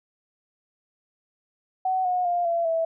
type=tone with pitch steps; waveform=sine; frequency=750 / 725.3 / 701.4 / 678.3 / 655.9 Hz; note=F#5 / F#5 / F5 / E5 / E5; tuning=+23 / -35 / +7 / +49 / -9 cents; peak=-21 dBFS; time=1.85-2.85 s; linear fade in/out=5 ms; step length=200 ms; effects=none